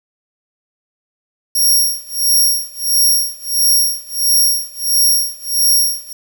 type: tone with tremolo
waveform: 10% pulse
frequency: 5588 Hz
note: F8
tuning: in tune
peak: -3 dBFS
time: 1.55-6.13 s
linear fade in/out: 5 ms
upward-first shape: sine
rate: 1.5 Hz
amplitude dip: 95%
effects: 7-bit